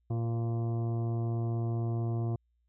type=harmonic tone with a mistuned harmonic; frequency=115.6 Hz; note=A#2; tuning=14 cents flat; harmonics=1 / 2 / 3 / 4 / 5 / 6 / 7 / 8 / 9 / 10; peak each=-29 / -41 / -39 / -50 / -54 / -45 / -58 / -59 / -55 / -61 dBFS; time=0.1-2.36 s; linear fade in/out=5 ms; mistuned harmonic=4; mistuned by=+34 cents; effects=added 59 Hz sine -70 dBFS peak until 2.68 s